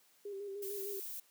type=tone with vibrato; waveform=sine; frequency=399.2 Hz; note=G4; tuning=32 cents sharp; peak=-40 dBFS; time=0.25-1 s; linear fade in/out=5 ms; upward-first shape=square; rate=6.6 Hz; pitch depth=36 cents each way
type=noise; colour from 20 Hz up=violet; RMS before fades=-44 dBFS; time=0.62-1.2 s; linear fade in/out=5 ms
effects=white hiss -68 dBFS RMS until 1.3 s + high-pass 200 Hz 12 dB/octave